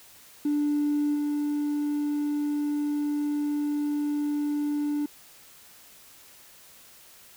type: tone with level steps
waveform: triangle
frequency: 293.7 Hz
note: D4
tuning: in tune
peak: -19 / -22 dBFS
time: 0.45-5.06 s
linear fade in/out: 5 ms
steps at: 1.14 s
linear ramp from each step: 20 ms
effects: tanh soft clip ceiling -19 dBFS + white hiss -52 dBFS RMS until 7.36 s